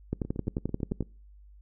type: two click trains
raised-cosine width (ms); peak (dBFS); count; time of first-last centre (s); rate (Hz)
3; -16 / -24; 11 / 8; 0.13-1.007 / 0.25-1.025; 11.4 / 9.03
effects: noise-tail reverb RT60 0.4 s tail -25 dB re dry + added 50 Hz sine -50 dBFS peak until 1.61 s